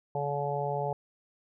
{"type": "harmonic tone", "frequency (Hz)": 143.1, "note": "D3", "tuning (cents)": -45, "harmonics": [1, 3, 4, 5, 6], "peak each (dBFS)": [-35, -35, -35, -35, -35], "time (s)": [0.15, 0.93], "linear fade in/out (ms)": 2, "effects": []}